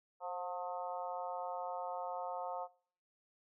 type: harmonic tone with a mistuned harmonic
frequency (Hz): 179.6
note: F3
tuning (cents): +49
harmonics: 3 / 4 / 5 / 6 / 7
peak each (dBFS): -45 / -43 / -43 / -50 / -50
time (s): 0.2-2.68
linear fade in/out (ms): 50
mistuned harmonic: 3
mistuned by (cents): -33
effects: noise-tail reverb RT60 0.5 s tail -21 dB re dry